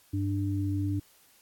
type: tone pair together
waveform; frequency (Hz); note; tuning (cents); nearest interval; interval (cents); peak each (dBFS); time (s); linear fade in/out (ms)
sine; 98 / 295.5; G2 / D4; 0 / +11; octave + perfect fifth; 1911; -28 / -31; 0.13-1; 10
effects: white hiss -61 dBFS RMS until 1.41 s + AAC 64 kbps